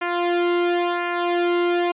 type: tone with flanger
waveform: sawtooth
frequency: 349.2 Hz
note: F4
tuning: in tune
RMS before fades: -21 dBFS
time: 0.01-1.92 s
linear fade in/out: 10 ms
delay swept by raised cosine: 0.26 to 1.21 ms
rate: 0.95 Hz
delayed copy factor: -0.8
effects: resampled to 8000 Hz